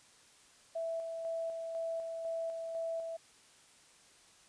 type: tone with tremolo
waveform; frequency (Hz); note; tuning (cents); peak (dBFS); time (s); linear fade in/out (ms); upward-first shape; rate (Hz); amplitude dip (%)
sine; 659.3; E5; 0; -34; 0.75-3.17; 10; square; 2; 35
effects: white hiss -62 dBFS RMS until 4.48 s + resampled to 22050 Hz